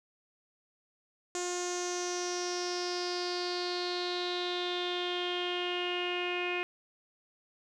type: tone with low-pass filter sweep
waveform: sawtooth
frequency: 356 Hz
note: F4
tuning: 33 cents sharp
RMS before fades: -34 dBFS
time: 1.35-6.63 s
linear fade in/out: 0 ms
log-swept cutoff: 7000 to 2500 Hz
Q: 6.7
effects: none

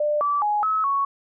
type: tone with pitch steps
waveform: sine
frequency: 596 / 1157 / 835 / 1289 / 1111 Hz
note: D5 / D6 / G#5 / E6 / C#6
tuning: +25 / -26 / +9 / -39 / +4 cents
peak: -19 dBFS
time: 0-1.05 s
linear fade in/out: 5 ms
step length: 210 ms
effects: none

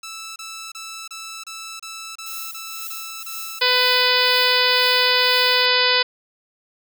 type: tone bursts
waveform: 10% pulse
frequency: 1318.5 Hz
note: E6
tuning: in tune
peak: -24 dBFS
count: 10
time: 0.03-3.591 s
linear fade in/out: 5 ms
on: 330 ms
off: 29 ms
type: noise with tremolo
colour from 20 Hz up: violet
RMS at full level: -32 dBFS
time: 2.26-5.66 s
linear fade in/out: 5 ms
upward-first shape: triangle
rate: 2 Hz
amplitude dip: 70%
type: harmonic tone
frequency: 499.2 Hz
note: B4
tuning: 19 cents sharp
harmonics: 1 / 2 / 3 / 4 / 5 / 6 / 7 / 8 / 9 / 10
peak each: -24 / -24 / -24 / -24 / -24 / -24 / -24 / -24 / -24 / -24 dBFS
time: 3.61-6.03 s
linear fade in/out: 10 ms
effects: none

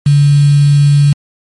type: tone with quantisation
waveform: sine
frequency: 143.8 Hz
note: D3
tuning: 36 cents flat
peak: -4 dBFS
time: 0.06-1.13 s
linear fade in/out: 5 ms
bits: 4
effects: MP3 48 kbps

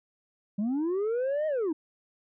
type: linear two-way sweep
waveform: sine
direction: up then down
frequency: 193.6 to 632 to 293.2 Hz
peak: -23 dBFS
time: 0.58-1.73 s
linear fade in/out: 10 ms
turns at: 1.47 s
effects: tanh soft clip ceiling -25 dBFS

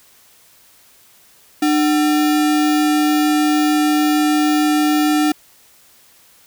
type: tone with sample-and-hold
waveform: sine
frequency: 301.1 Hz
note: D4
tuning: 43 cents sharp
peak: -12 dBFS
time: 1.62-5.32 s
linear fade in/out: 5 ms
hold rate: 1050 Hz
effects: white hiss -50 dBFS RMS until 6.46 s

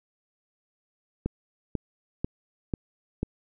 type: click train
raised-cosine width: 3 ms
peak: -14 dBFS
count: 5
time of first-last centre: 1.26-3.23 s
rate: 2.03 Hz
effects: none

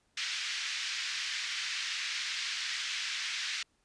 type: band-pass noise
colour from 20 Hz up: pink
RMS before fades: -36 dBFS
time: 0.17-3.63 s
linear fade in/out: 5 ms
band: 1800 to 5800 Hz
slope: 24 dB/octave
effects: pink hiss -73 dBFS RMS until 3.84 s + resampled to 22050 Hz

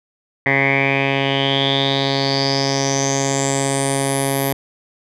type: tone with low-pass filter sweep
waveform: 10% pulse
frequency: 137.1 Hz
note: C#3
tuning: 19 cents flat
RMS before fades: -18 dBFS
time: 0.46-4.53 s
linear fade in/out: 2 ms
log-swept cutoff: 2000 to 12000 Hz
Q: 8.5
effects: none

